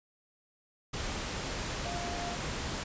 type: tone in noise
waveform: sine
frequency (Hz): 698.5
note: F5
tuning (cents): 0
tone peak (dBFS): -38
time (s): 1.85-2.36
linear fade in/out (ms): 10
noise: pink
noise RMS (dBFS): -36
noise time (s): 0.93-2.84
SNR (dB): -5
effects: resampled to 16000 Hz